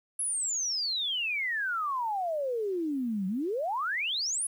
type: exponential two-way sweep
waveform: sine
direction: down then up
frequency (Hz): 10950 to 182 to 10950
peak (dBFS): -28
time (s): 0.19-4.47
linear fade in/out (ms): 5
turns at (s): 3.27
effects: 10-bit